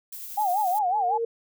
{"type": "noise with tremolo", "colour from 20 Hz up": "violet", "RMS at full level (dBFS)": -37, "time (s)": [0.12, 0.79], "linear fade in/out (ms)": 5, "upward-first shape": "sine", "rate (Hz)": 11, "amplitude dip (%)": 25}
{"type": "tone with vibrato", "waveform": "sine", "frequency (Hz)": 780, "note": "G5", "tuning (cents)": -9, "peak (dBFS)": -21, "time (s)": [0.37, 1.18], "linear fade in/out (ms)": 10, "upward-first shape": "sine", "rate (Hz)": 5.4, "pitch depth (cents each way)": 170}
{"type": "tone with exponential growth", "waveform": "sine", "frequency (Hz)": 461.8, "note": "A#4", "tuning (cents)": -16, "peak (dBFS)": -22, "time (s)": [0.74, 1.25], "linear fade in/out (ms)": 5, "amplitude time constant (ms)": 110}
{"effects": []}